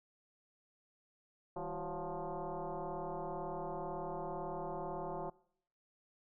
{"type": "tone with frequency modulation", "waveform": "sine", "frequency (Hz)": 160, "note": "D#3", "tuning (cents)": 49, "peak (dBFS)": -38, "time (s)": [1.56, 5.3], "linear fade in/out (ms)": 5, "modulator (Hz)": 179, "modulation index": 4.7, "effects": ["noise-tail reverb RT60 0.7 s tail -23 dB re dry"]}